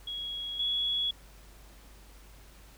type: tone pair in turn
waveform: sine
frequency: 3322 / 3364 Hz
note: G#7 / G#7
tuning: 0 / +22 cents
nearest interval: unison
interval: 22 cents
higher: second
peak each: -34 / -27 dBFS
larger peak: second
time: 0.07-0.59 / 0.59-1.11 s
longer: neither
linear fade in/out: 5 ms
effects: added 50 Hz sine -52 dBFS peak until 2.77 s + pink hiss -57 dBFS RMS until 2.77 s